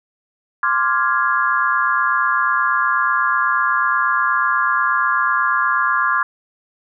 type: chord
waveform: sine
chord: D half-diminished seventh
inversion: third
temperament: equal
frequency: 1046.5 / 1174.7 / 1396.9 / 1661.2 Hz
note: C6 / D6 / F6 / Ab6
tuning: 0 / 0 / 0 / 0 cents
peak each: -20 dBFS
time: 0.63-6.23 s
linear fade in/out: 2 ms
effects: none